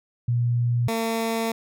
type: tone pair in turn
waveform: sine / 15% pulse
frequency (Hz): 120 / 226.5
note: B2 / A#3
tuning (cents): -49 / -50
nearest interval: major seventh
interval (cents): 1099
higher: second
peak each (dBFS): -19 / -17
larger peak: second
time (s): 0.28-0.88 / 0.88-1.52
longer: second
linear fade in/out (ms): 5
effects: none